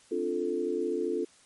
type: chord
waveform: sine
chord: D minor seventh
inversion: third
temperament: equal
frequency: 261.6 / 293.7 / 349.2 / 440 Hz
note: C4 / D4 / F4 / A4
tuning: 0 / 0 / 0 / 0 cents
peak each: -37 / -36 / -31 / -31 dBFS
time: 0.11-1.25 s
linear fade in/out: 10 ms
effects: white hiss -59 dBFS RMS until 1.45 s + MP3 48 kbps